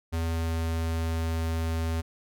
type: tone with pitch glide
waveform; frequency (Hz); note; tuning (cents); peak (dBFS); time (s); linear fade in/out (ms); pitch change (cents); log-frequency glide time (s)
square; 82.41 to 81.84; E2 to E2; 0 to -12; -27; 0.12-2.02; 20; -12; 0.25-0.68
effects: none